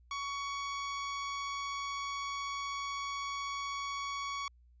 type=tone; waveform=sawtooth; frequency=1121 Hz; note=C#6; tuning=19 cents sharp; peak=-32 dBFS; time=0.11-4.48 s; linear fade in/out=2 ms; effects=added 60 Hz sine -59 dBFS peak until 4.8 s + resampled to 16000 Hz